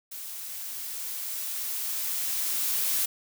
blue noise with level ramp, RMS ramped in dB -39 to -26 dBFS, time 0.11-3.06 s, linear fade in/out 10 ms, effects none

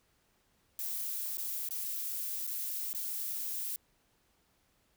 violet noise with dropouts, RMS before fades -37 dBFS, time 0.79-3.76 s, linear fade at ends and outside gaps 1 ms, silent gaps 1.371-1.382 / 1.688-1.708 / 2.468-2.474 / 2.931-2.947 s, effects pink hiss -72 dBFS RMS until 4.96 s

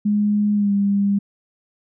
sine tone with pitch glide, 207.7 to 200.4 Hz, G#3 to G3, 0 to +38 cents, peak -15 dBFS, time 0.05-1.19 s, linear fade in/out 10 ms, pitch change -62 cents, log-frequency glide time 0.54-0.72 s, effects none

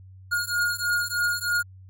square beating tone pair, 1429 / 1432.2 Hz, F6 / F6, +39 / +43 cents, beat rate 3.2 Hz, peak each -27 dBFS, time 0.31-1.63 s, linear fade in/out 20 ms, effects added 94 Hz sine -44 dBFS peak until 1.89 s

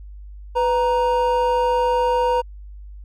triangle tone pair together, 498.3 / 936.3 Hz, B4 / A#5, +15 / +7 cents, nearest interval major seventh, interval 1092 cents, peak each -17 dBFS, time 0.55-2.42 s, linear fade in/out 20 ms, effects added 50 Hz sine -35 dBFS peak until 3.04 s

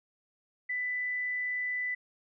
sine tone, 1991 Hz, B6, 14 cents sharp, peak -30 dBFS, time 0.69-1.95 s, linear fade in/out 10 ms, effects none

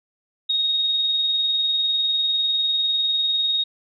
sine tone with tremolo, 3742 Hz, A#7, 6 cents sharp, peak -17 dBFS, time 0.49-3.64 s, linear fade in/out 10 ms, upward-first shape sine, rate 20 Hz, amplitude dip 30%, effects none

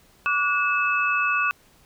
sine tone cluster, 1157 / 1457 / 2606 Hz, D6 / F#6 / E7, -26 / -27 / -20 cents, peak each -24 dBFS, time 0.26-1.51 s, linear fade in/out 0 ms, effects pink hiss -57 dBFS RMS until 1.85 s

